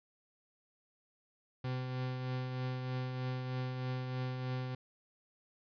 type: tone with tremolo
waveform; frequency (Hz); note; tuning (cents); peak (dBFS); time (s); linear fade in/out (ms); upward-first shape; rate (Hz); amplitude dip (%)
40% pulse; 127.9; C3; -39; -33; 1.64-4.75; 5; triangle; 3.2; 40
effects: resampled to 11025 Hz